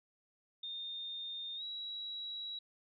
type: tone with pitch glide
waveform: sine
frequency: 3644 to 3883 Hz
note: A#7 to B7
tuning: -40 to -30 cents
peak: -40 dBFS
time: 0.63-2.59 s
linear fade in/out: 5 ms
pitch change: +110 cents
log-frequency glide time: 1.56-1.63 s
effects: none